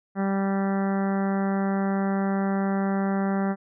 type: harmonic tone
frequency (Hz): 195.4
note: G3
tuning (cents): -5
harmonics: 1 / 2 / 3 / 4 / 5 / 6 / 7 / 8 / 9 / 10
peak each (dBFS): -23 / -32 / -34 / -33 / -41 / -40 / -39 / -42 / -43 / -45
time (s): 0.15-3.56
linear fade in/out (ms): 50
effects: none